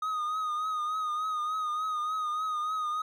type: tone with vibrato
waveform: triangle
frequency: 1244.5 Hz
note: D#6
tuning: in tune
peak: -27 dBFS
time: 0.02-3.02 s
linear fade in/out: 5 ms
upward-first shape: triangle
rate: 3.4 Hz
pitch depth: 54 cents each way
effects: none